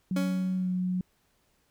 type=tone with pitch glide; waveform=sine; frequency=185.5 to 182.52 Hz; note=F#3 to F#3; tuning=+5 to -23 cents; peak=-26 dBFS; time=0.11-1.01 s; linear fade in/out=2 ms; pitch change=-28 cents; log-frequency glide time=0.56-0.69 s
type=tone with exponential decay; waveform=30% pulse; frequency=279 Hz; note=C#4; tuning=11 cents sharp; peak=-25 dBFS; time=0.16-0.81 s; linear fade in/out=5 ms; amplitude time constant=140 ms
effects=pink hiss -70 dBFS RMS until 1.7 s